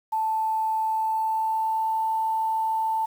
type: tone with pitch glide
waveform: sine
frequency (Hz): 880 to 886.6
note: A5 to A5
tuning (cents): 0 to +13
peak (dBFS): -22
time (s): 0.12-3.06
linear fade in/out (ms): 10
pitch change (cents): +13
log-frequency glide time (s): 0.81-2.09
effects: 8-bit